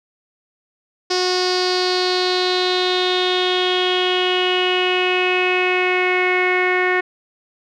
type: tone with low-pass filter sweep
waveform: sawtooth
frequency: 365 Hz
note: F#4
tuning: 24 cents flat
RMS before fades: -18 dBFS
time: 1.1-7.01 s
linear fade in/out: 10 ms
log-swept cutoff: 5100 to 2000 Hz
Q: 6.2
effects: none